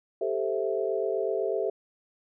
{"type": "chord", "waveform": "sine", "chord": "A minor seventh", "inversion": "third", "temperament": "equal", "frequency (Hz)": [392, 440, 523.3, 659.3], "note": ["G4", "A4", "C5", "E5"], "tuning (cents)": [0, 0, 0, 0], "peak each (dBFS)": [-30, -30, -33, -32], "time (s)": [0.21, 1.7], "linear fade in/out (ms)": 5, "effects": []}